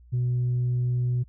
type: tone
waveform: sine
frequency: 123.47 Hz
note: B2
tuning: in tune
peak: -20 dBFS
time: 0.12-1.24 s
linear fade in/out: 20 ms
effects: tanh soft clip ceiling -20 dBFS + added 60 Hz sine -49 dBFS peak until 1.28 s